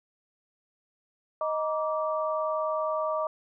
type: tone cluster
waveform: sine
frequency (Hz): 625 / 946 / 1165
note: D#5 / A#5 / D6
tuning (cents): +8 / +25 / -14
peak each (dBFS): -28 / -35 / -31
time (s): 1.41-3.27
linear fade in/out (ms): 2
effects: none